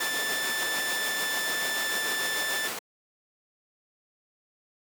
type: noise with tremolo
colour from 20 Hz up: pink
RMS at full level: -30 dBFS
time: 0-2.79 s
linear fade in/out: 5 ms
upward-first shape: sine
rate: 6.8 Hz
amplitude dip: 35%
type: tone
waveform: sawtooth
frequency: 1760 Hz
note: A6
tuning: in tune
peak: -25 dBFS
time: 0-2.68 s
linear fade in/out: 10 ms
effects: high-pass 400 Hz 12 dB/octave